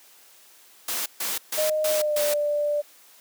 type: noise bursts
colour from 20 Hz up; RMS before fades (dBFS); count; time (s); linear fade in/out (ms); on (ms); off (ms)
white; -28; 5; 0.88-2.34; 5; 180; 140
type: tone with pitch glide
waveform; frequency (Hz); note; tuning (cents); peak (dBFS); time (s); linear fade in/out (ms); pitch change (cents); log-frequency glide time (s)
sine; 617 to 588.8; D#5 to D5; -15 to +4; -21; 1.57-2.82; 20; -81; 1.89-2.24
effects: white hiss -53 dBFS RMS until 3.2 s + high-pass 300 Hz 12 dB/octave